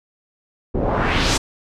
pink noise with low-pass filter sweep, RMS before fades -19 dBFS, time 0.74-1.38 s, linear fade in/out 10 ms, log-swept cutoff 380 to 8100 Hz, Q 1.6, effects none

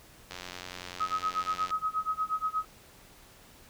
click train, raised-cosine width 0.2 ms, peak -22 dBFS, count 127, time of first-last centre 0.31-1.705 s, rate 90.3 Hz
sine tone with tremolo, 1270 Hz, D#6, 35 cents sharp, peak -25 dBFS, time 1-2.65 s, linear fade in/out 5 ms, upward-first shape sine, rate 8.4 Hz, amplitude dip 95%
effects pink hiss -55 dBFS RMS until 3.69 s

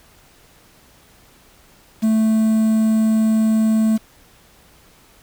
triangle tone with quantisation, 220 Hz, A3, in tune, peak -11 dBFS, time 2.02-3.98 s, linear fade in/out 20 ms, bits 6, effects pink hiss -51 dBFS RMS until 5.22 s

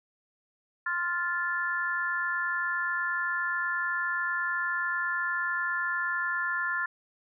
sine chord, F major, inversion second, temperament just, 1047.7 / 1396.9 / 1746.1 Hz, C6 / F6 / A6, +2 / 0 / -14 cents, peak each -35 / -31 / -30 dBFS, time 0.86-6.86 s, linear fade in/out 5 ms, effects none

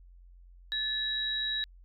sine tone pair together, 1736 / 3856 Hz, A6 / B7, -24 / -42 cents, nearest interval octave + major second, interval 1382 cents, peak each -36 / -30 dBFS, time 0.72-1.64 s, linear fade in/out 0 ms, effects added 44 Hz sine -51 dBFS peak until 1.84 s

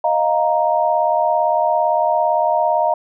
sine chord, Eb suspended second, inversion none, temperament just, 622.3 / 700 / 933.4 Hz, Eb5 / F5 / Bb5, 0 / +4 / +2 cents, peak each -18 dBFS, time 0.04-2.94 s, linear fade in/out 5 ms, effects none

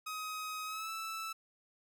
sawtooth tone with pitch glide, 1262 to 1317.9 Hz, D#6 to E6, +24 to -1 cents, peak -35 dBFS, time 0.06-1.33 s, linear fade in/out 10 ms, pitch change +75 cents, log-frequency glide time 0.65-0.9 s, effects none

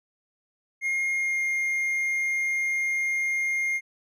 triangle tone with pitch glide, 2136 to 2124 Hz, C7 to C7, +35 to +25 cents, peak -22 dBFS, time 0.81-3.81 s, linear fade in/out 50 ms, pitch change -10 cents, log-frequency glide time 1.13-1.41 s, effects none

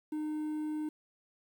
triangle tone with quantisation, 305.8 Hz, D#4, 30 cents flat, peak -31 dBFS, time 0.12-0.89 s, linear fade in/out 5 ms, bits 10, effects none

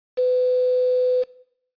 sine tone with quantisation, 503 Hz, B4, 32 cents sharp, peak -16 dBFS, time 0.17-1.24 s, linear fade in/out 20 ms, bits 6, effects noise-tail reverb RT60 0.7 s tail -20 dB re dry + resampled to 11025 Hz

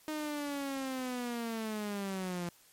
sawtooth linear sweep, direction down, 310 to 171.4 Hz, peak -31 dBFS, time 0.08-2.49 s, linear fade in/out 0 ms, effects white hiss -62 dBFS RMS until 2.72 s + MP3 64 kbps

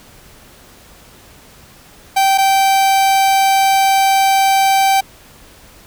45% pulse tone pair in turn, 778 / 778 Hz, G5 / G5, -13 / -13 cents, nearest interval unison, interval 0 cents, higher neither, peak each -10 dBFS, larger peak neither, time 2.16-2.38 / 2.38-5.01 s, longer second, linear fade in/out 10 ms, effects pink hiss -43 dBFS RMS until 5.86 s

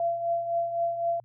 sine tone with tremolo, 681 Hz, F5, 44 cents flat, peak -22 dBFS, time 0-1.2 s, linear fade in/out 2 ms, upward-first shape triangle, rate 3.9 Hz, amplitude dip 65%, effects added 120 Hz sine -55 dBFS peak until 1.24 s

